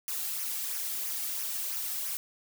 blue noise with flanger, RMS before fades -34 dBFS, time 0.08-2.17 s, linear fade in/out 0 ms, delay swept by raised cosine 0.24 to 2.04 ms, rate 3 Hz, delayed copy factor -0.6, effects none

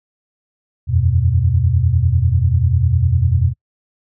sine chord, E suspended second, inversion none, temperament equal, 82.41 / 92.5 / 123.47 Hz, E2 / F#2 / B2, 0 / 0 / 0 cents, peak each -16 dBFS, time 0.87-3.54 s, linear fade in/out 50 ms, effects noise-tail reverb RT60 0.1 s tail -26 dB re dry

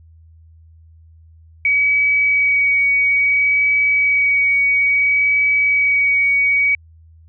sine tone with vibrato, 2265 Hz, C#7, 37 cents sharp, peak -12 dBFS, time 1.65-6.75 s, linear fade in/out 2 ms, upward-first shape sine, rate 0.59 Hz, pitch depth 11 cents each way, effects added 81 Hz sine -43 dBFS peak until 7.28 s

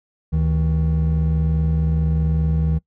triangle tone pair together, 74.2 / 158.96 Hz, D2 / D#3, +18 / +37 cents, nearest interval octave + minor second, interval 1319 cents, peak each -16 dBFS, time 0.32-2.79 s, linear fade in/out 20 ms, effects noise-tail reverb RT60 0.1 s tail -24 dB re dry + tanh soft clip ceiling -9 dBFS

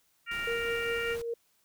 harmonic tone, 466.2 Hz, A#4, in tune, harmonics 3 / 4 / 5 / 6, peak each -36 / -37 / -38 / -39 dBFS, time 0.26-1.17 s, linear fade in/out 50 ms
pink noise, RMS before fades -46 dBFS, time 0.31-1.22 s, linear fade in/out 5 ms
sine tone with tremolo, 466.2 Hz, A#4, in tune, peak -30 dBFS, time 0.47-1.34 s, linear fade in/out 5 ms, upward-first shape sine, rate 5 Hz, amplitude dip 40%
effects white hiss -70 dBFS RMS until 1.64 s

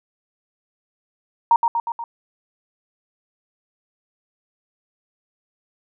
sine tone with echo, 932.3 Hz, A#5, in tune, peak -10 dBFS, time 1.51-1.56 s, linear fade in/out 2 ms, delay 120 ms, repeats 4, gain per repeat -4 dB, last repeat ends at 2.04 s, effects none

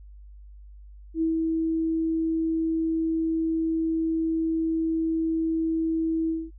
sine tone with ADSR envelope, 324.3 Hz, E4, 28 cents flat, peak -20 dBFS, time 1.14-6.51 s, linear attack 75 ms, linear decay 130 ms, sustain -2 dB, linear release 220 ms, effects noise-tail reverb RT60 0.1 s tail -22 dB re dry + added 50 Hz sine -43 dBFS peak until 6.58 s

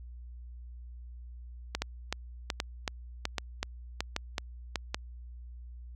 two click trains, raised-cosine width 0.2 ms, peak -13 / -13 dBFS, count 5 / 9, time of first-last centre 1.82-4.945 / 1.75-4.758 s, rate 1.28 / 2.66 Hz, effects added 60 Hz sine -43 dBFS peak until 5.95 s

